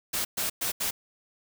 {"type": "noise bursts at uneven times", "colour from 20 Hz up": "white", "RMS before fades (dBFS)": -29, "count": 4, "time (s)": [[0.13, 0.25], [0.37, 0.5], [0.61, 0.72], [0.8, 0.91]], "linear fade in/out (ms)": 10, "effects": []}